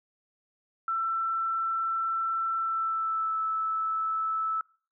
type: tone with pitch glide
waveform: sine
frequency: 1338 to 1310.5 Hz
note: E6 to E6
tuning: +25 to -11 cents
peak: -26 dBFS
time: 0.88-4.61 s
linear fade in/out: 2 ms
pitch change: -36 cents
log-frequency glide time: 2.57-3.4 s
effects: noise-tail reverb RT60 0.5 s tail -25 dB re dry